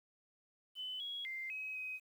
sine tone with pitch steps, 3022 / 3323 / 2091 / 2543 / 2522 Hz, F#7 / G#7 / C7 / D#7 / D#7, +36 / 0 / -2 / +37 / +23 cents, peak -40 dBFS, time 0.75-2 s, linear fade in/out 50 ms, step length 250 ms, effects 11-bit

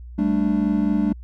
triangle chord, G suspended second, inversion none, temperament just, 196 / 220.5 / 294 Hz, G3 / A3 / D4, 0 / +4 / +2 cents, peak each -20 dBFS, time 0.18-1.13 s, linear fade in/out 10 ms, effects added 60 Hz sine -35 dBFS peak until 1.23 s

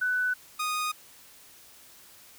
sine / sawtooth tone pair in turn, 1495 / 1238.5 Hz, F#6 / D#6, +17 / -8 cents, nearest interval minor third, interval 325 cents, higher first, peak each -24 / -24 dBFS, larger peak neither, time 0.01-0.34 / 0.59-0.92 s, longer neither, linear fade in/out 10 ms, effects white hiss -53 dBFS RMS until 2.38 s

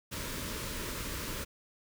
pink band-stop noise, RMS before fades -38 dBFS, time 0.11-1.45 s, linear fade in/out 20 ms, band 630 to 900 Hz, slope 96 dB/octave, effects none

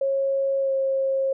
sine tone with pitch glide, 545 to 537.8 Hz, C#5 to C5, -29 to +47 cents, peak -20 dBFS, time 0.01-1.33 s, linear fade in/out 5 ms, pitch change -24 cents, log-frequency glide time 0.6-0.72 s, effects none

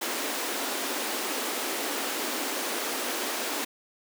pink high-pass noise, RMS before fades -31 dBFS, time 0.01-3.65 s, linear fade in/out 10 ms, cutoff 250 Hz, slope 48 dB/octave, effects none

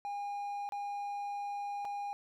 triangle tone with dropouts, 812 Hz, G#5, 39 cents flat, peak -34 dBFS, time 0.05-2.13 s, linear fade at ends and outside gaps 0 ms, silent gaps 0.69-0.722 / 1.848-1.852 s, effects none

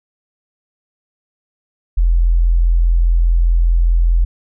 sine tone, 42.46 Hz, F1, 48 cents flat, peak -9 dBFS, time 1.97-4.25 s, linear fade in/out 10 ms, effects none

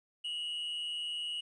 triangle tone with amplitude modulation, 2900 Hz, F#7, 35 cents flat, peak -31 dBFS, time 0.24-1.41 s, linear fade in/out 10 ms, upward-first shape sine, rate 160 Hz, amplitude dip 55%, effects resampled to 22050 Hz + 12-bit

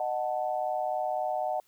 sine chord, D# diminished, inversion none, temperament equal with one note detuned, 616.2 / 740 / 880 Hz, D#5 / F#5 / A5, -17 / 0 / 0 cents, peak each -32 / -30 / -36 dBFS, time 0-1.6 s, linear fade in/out 2 ms, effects white hiss -67 dBFS RMS until 1.67 s

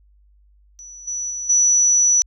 sine tone with level steps, 5920 Hz, F#8, in tune, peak -36 / -23 / -25 / -12 dBFS, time 0.79-2.22 s, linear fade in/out 0 ms, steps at 1.07 / 1.3 / 1.49 s, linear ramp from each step 10 ms, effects added 50 Hz sine -51 dBFS peak until 2.26 s

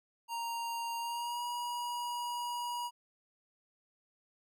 square tone with pitch glide, 932.3 to 962.4 Hz, A#5 to B5, 0 to -45 cents, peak -36 dBFS, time 0.28-2.91 s, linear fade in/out 50 ms, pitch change +55 cents, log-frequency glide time 0.99-1.43 s, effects none

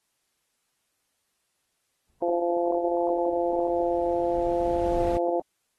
brown noise with exponential growth, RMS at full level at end -30 dBFS, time 2.08-5.17 s, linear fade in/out 1 ms, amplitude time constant 670 ms
harmonic tone, 172.6 Hz, F3, 20 cents flat, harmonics 2 / 3 / 4 / 5, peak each -27 / -26 / -28 / -35 dBFS, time 2.22-5.4 s, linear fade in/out 2 ms
effects white hiss -75 dBFS RMS until 5.78 s + AAC 32 kbps

